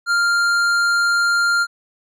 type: tone with hard clipping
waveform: triangle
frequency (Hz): 1396.9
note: F6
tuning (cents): 0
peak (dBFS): -16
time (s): 0.06-1.67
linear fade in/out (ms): 50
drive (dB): 14
effects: none